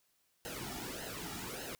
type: noise with flanger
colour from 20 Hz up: pink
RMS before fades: -43 dBFS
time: 0.45-1.75 s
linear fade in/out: 0 ms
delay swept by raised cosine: 0.85 to 1.95 ms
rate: 1.7 Hz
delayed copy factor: -0.75
effects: white hiss -75 dBFS RMS until 1.79 s